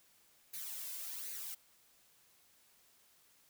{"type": "noise with flanger", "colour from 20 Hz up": "blue", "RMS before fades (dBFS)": -44, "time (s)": [0.53, 1.55], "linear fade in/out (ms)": 10, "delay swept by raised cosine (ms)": [0.46, 1.96], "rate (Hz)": 1.3, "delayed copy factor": 0.55, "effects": ["white hiss -68 dBFS RMS until 3.49 s"]}